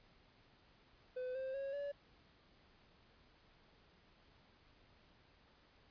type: tone with pitch steps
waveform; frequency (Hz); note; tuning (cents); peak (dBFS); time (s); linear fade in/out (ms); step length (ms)
triangle; 506 / 526.6 / 548 / 570.3; B4 / C5 / C#5 / C#5; +42 / +11 / -20 / +49; -38; 1.16-1.92; 10; 190
effects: pink hiss -68 dBFS RMS until 5.9 s + resampled to 11025 Hz